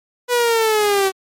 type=linear sweep; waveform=sawtooth; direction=down; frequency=493.9 to 378.7 Hz; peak=-10 dBFS; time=0.28-1.12 s; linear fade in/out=50 ms; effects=MP3 64 kbps